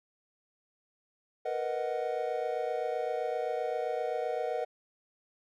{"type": "chord", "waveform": "triangle", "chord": "B major seventh", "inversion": "third", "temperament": "equal", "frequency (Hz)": [466.2, 493.9, 622.3, 740], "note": ["A#4", "B4", "D#5", "F#5"], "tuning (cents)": [0, 0, 0, 0], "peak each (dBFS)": -34, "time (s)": [1.45, 4.65], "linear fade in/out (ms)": 10, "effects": []}